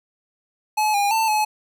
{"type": "tone with pitch steps", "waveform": "square", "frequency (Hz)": [855, 811, 890, 854], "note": ["A5", "G#5", "A5", "G#5"], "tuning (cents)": [-50, -41, 20, 48], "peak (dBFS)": -18, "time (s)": [0.77, 1.45], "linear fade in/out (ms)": 10, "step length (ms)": 170, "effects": []}